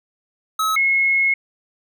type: tone pair in turn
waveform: square / sine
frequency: 1286 / 2171 Hz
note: E6 / C#7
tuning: -43 / -37 cents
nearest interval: major sixth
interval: 906 cents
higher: second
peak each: -18 / -14 dBFS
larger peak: second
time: 0.59-0.76 / 0.76-1.34 s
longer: second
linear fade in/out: 5 ms
effects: none